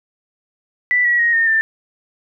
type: tone with pitch steps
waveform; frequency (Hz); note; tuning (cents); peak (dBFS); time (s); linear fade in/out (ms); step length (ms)
sine; 1975.5 / 1925.9 / 1877.6 / 1830.5 / 1784.5; B6 / B6 / A#6 / A#6 / A6; 0 / -44 / +12 / -32 / +24; -12; 0.91-1.61; 0; 140
effects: none